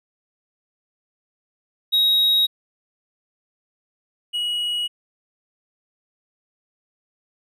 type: tone pair in turn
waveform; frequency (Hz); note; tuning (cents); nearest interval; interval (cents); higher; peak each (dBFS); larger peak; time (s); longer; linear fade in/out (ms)
triangle; 3796 / 2909; A#7 / F#7; +31 / -30; perfect fourth; 461; first; -13 / -20; first; 1.92-2.47 / 4.33-4.88; neither; 20
effects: none